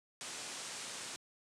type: low-pass noise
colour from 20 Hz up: white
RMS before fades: -45 dBFS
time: 0.21-1.16 s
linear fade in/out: 0 ms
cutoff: 9200 Hz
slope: 48 dB/octave
effects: high-pass 150 Hz 12 dB/octave